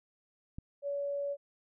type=click; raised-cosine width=5 ms; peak=-29 dBFS; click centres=0.585 s
type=tone; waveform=sine; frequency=567 Hz; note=C#5; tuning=39 cents sharp; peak=-32 dBFS; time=0.82-1.37 s; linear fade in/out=50 ms
effects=none